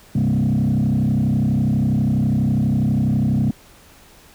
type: tone with frequency modulation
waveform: sine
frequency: 174.61 Hz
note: F3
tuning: in tune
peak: -13 dBFS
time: 0.15-3.51 s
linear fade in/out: 5 ms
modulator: 32.2 Hz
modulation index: 2.3
effects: tanh soft clip ceiling -13 dBFS + pink hiss -48 dBFS RMS until 4.34 s